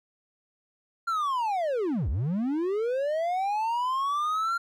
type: linear two-way sweep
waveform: triangle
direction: down then up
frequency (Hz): 1394 to 56 to 1394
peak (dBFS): -23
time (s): 1.07-4.58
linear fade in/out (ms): 10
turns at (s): 2.09
effects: none